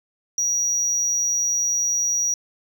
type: tone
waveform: sine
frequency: 5770 Hz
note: F#8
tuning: 44 cents flat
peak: -17 dBFS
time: 0.38-2.34 s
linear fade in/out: 2 ms
effects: tanh soft clip ceiling -17 dBFS